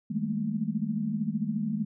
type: tone cluster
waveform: sine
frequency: 158 / 201 / 216.1 / 229.6 Hz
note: D#3 / G3 / A3 / A#3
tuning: +27 / +44 / -31 / -26 cents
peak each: -35 / -32 / -31 / -34 dBFS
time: 0.1-1.85 s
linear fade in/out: 10 ms
effects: none